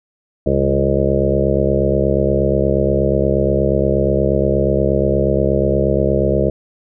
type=harmonic tone with a mistuned harmonic; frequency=68.4 Hz; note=C#2; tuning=23 cents flat; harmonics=1 / 2 / 3 / 5 / 6 / 7 / 8 / 9; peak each=-21 / -21 / -21 / -21 / -21 / -21 / -21 / -21 dBFS; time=0.46-6.5 s; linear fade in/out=5 ms; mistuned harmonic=2; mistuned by=-23 cents; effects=none